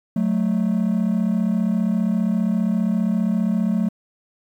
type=tone pair together; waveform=triangle; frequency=185 / 220 Hz; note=F#3 / A3; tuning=0 / 0 cents; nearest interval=minor third; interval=300 cents; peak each=-18 / -17 dBFS; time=0.16-3.89 s; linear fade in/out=5 ms; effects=tanh soft clip ceiling -11 dBFS + 9-bit